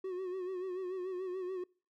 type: tone with vibrato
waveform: triangle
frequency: 369.4 Hz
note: F#4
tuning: 3 cents flat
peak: -34 dBFS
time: 0.04-1.64 s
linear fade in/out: 5 ms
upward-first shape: sine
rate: 6.9 Hz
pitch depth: 60 cents each way
effects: noise-tail reverb RT60 0.4 s tail -25 dB re dry